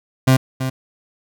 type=tone with echo; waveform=30% pulse; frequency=130.81 Hz; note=C3; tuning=in tune; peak=-7 dBFS; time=0.27-0.37 s; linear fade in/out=10 ms; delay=330 ms; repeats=1; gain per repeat=-10 dB; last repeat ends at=0.7 s; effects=none